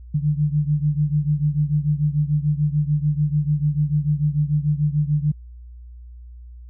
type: beating tone pair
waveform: sine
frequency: 146.83 / 153.63 Hz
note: D3 / D#3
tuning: 0 / -22 cents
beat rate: 6.8 Hz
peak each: -19 / -22 dBFS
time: 0.14-5.32 s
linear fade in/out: 10 ms
effects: added 60 Hz sine -37 dBFS peak until 6.69 s